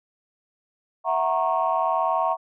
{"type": "chord", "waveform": "sine", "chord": "F# dominant seventh", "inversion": "third", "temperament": "equal with one note detuned", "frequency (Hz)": [659.3, 740, 932.3, 1094.1], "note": ["E5", "F#5", "A#5", "C#6"], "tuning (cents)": [0, 0, 0, -23], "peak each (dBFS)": -25, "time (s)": [1.04, 2.37], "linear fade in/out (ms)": 50, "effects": ["tanh soft clip ceiling -11 dBFS"]}